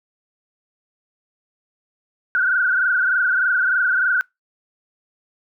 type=tone with frequency modulation; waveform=sine; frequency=1480 Hz; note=F#6; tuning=in tune; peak=-15 dBFS; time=2.35-4.21 s; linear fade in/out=0 ms; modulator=23.3 Hz; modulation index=3.1; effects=noise-tail reverb RT60 0.2 s tail -26 dB re dry